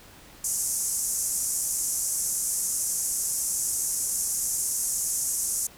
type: band-pass noise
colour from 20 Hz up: pink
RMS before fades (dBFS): -28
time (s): 0.44-5.67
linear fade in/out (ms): 5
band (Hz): 6100 to 12000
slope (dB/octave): 48
effects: pink hiss -50 dBFS RMS until 5.77 s